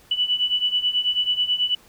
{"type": "beating tone pair", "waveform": "sine", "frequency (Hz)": [2960, 2969.2], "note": ["F#7", "F#7"], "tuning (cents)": [0, 5], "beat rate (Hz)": 9.2, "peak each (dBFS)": [-24, -21], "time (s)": [0.11, 1.75], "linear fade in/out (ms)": 5, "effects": ["pink hiss -53 dBFS RMS until 1.88 s"]}